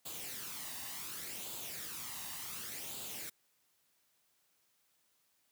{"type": "noise with flanger", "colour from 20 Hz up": "white", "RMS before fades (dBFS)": -44, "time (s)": [0.05, 3.3], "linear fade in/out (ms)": 10, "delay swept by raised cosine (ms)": [0.26, 1.08], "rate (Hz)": 0.68, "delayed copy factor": 0.55, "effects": ["white hiss -75 dBFS RMS until 5.51 s", "high-pass 80 Hz 12 dB/octave"]}